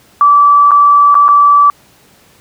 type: tone with dropouts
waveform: sine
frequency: 1157 Hz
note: D6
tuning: 26 cents flat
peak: -3 dBFS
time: 0.21-1.7 s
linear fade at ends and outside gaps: 1 ms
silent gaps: 0.709-0.716 / 1.144-1.152 / 1.282-1.288 s
effects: pink hiss -46 dBFS RMS until 2.4 s + high-pass 80 Hz 12 dB/octave